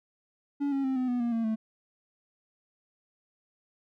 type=tone with pitch steps; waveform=triangle; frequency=284 / 273.9 / 264.1 / 254.6 / 245.5 / 236.8 / 228.3 / 220.1 Hz; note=C#4 / C#4 / C4 / C4 / B3 / A#3 / A#3 / A3; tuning=+42 / -21 / +16 / -47 / -10 / +27 / -36 / +1 cents; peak=-24 dBFS; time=0.6-1.56 s; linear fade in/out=20 ms; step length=120 ms; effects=none